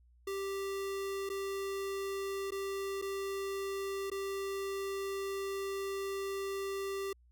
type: tone with dropouts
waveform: square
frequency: 392 Hz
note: G4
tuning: in tune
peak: -36 dBFS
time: 0.27-7.13 s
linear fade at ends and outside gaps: 5 ms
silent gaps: 1.292-1.299 / 2.507-2.519 / 3.016-3.022 / 4.101-4.115 s
effects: added 60 Hz sine -61 dBFS peak until 7.31 s